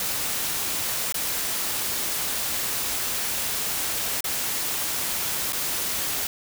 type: noise with dropouts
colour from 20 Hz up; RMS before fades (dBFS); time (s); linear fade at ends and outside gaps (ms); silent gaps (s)
white; -27; 0-6.27; 2; 1.124-1.143 / 4.207-4.242 / 5.524-5.53
effects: none